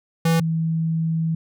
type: tone pair in turn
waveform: square / sine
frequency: 164.81 / 162.45 Hz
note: E3 / E3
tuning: 0 / -25 cents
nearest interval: unison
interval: 25 cents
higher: first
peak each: -16 / -19 dBFS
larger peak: first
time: 0.25-0.4 / 0.4-1.35 s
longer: second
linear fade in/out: 5 ms
effects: none